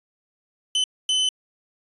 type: tone bursts at uneven times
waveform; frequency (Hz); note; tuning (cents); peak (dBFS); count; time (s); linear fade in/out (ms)
40% pulse; 3030; F#7; +40; -18; 2; 0.75-0.84 / 1.09-1.29; 2
effects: resampled to 24000 Hz